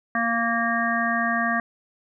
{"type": "harmonic tone with a mistuned harmonic", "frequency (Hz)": 231.1, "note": "A#3", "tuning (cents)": -15, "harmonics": [1, 3, 5, 7, 8], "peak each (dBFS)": [-27, -27, -27, -27, -27], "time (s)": [0.15, 1.6], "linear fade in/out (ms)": 2, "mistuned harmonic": 1, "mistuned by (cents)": 16, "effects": []}